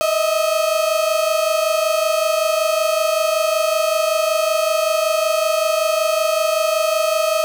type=tone pair together; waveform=35% pulse; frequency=621 / 646.3 Hz; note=D#5 / E5; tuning=-3 / -34 cents; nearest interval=minor second; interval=69 cents; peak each=-17 dBFS; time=0.01-7.44 s; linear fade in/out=0 ms; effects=none